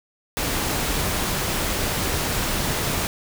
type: noise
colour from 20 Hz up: pink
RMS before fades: -24 dBFS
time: 0.37-3.07 s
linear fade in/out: 0 ms
effects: none